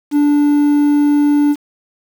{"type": "tone with quantisation", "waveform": "triangle", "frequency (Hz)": 291.7, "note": "D4", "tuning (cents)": -12, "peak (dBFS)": -7, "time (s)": [0.11, 1.56], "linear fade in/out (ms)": 50, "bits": 6, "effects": []}